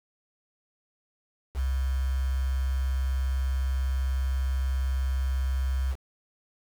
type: tone with quantisation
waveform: sine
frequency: 65.8 Hz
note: C2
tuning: 10 cents sharp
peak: -24 dBFS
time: 1.54-5.96 s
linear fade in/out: 50 ms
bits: 7
effects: none